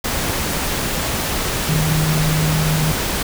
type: tone in noise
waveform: sine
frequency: 155.56 Hz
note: D#3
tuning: in tune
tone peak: -16 dBFS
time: 1.69-2.92 s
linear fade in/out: 5 ms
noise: pink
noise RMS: -21 dBFS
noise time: 0.04-3.23 s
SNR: +2 dB
effects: none